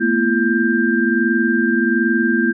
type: tone cluster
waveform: sine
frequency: 222.2 / 243.5 / 338.1 / 1586 Hz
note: A3 / B3 / E4 / G6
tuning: +17 / -24 / +44 / +20 cents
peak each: -19 dBFS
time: 0-2.53 s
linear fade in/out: 20 ms
effects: none